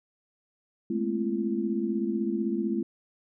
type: tone cluster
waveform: sine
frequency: 210.1 / 226 / 261 / 339.5 Hz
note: G#3 / A3 / C4 / F4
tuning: +20 / +47 / -4 / -49 cents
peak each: -30 / -32 / -34 / -30 dBFS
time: 0.9-2.83 s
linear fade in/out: 5 ms
effects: none